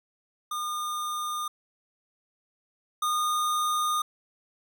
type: tone pair in turn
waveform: square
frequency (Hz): 1214 / 1223.9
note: D#6 / D#6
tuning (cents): -43 / -29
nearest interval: unison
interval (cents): 14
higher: second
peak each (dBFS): -30 / -25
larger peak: second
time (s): 0.51-1.48 / 3.02-4.02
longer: second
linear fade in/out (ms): 5
effects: none